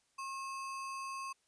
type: tone with sample-and-hold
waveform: sine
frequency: 1080 Hz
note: C#6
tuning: 45 cents flat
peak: -39 dBFS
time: 0.18-1.33 s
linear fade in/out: 10 ms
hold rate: 3675 Hz
effects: white hiss -75 dBFS RMS until 1.47 s + resampled to 22050 Hz

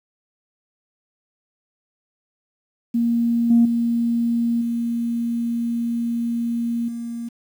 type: tone with level steps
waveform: sine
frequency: 234.2 Hz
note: A#3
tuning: 8 cents sharp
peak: -16 / -10 / -17 / -20 / -26 dBFS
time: 2.94-7.29 s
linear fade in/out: 10 ms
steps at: 3.5 / 3.65 / 4.61 / 6.88 s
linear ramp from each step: 5 ms
effects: tanh soft clip ceiling -6 dBFS + 8-bit

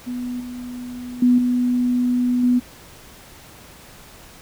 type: tone with level steps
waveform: sine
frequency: 246.9 Hz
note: B3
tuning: in tune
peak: -24 / -29 / -11 / -16 / -13 dBFS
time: 0.06-2.6 s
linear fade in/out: 20 ms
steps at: 0.4 / 1.22 / 1.38 / 2.43 s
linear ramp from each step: 5 ms
effects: pink hiss -44 dBFS RMS until 4.41 s

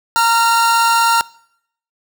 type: tone pair together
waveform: 45% pulse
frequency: 924.7 / 1378 Hz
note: A#5 / F6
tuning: -14 / -24 cents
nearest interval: perfect fifth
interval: 690 cents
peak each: -14 dBFS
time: 0.16-1.21 s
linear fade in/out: 0 ms
effects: noise-tail reverb RT60 0.7 s tail -23 dB re dry

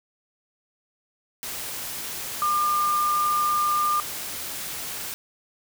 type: tone in noise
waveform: sine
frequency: 1200 Hz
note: D6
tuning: 37 cents sharp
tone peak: -20 dBFS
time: 2.42-4 s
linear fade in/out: 0 ms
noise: white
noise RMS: -33 dBFS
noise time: 1.43-5.14 s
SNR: +10 dB
effects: none

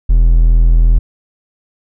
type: tone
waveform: triangle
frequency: 41.37 Hz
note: E1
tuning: 7 cents sharp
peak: -3 dBFS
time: 0.09-0.99 s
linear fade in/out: 10 ms
effects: none

